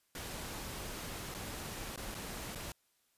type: noise with dropouts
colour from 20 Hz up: pink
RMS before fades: -43 dBFS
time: 0.15-2.72 s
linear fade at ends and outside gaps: 2 ms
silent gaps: 1.342-1.347 / 1.961-1.975 / 2.145-2.149 / 2.55-2.556 s
effects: white hiss -75 dBFS RMS until 3.17 s + resampled to 32000 Hz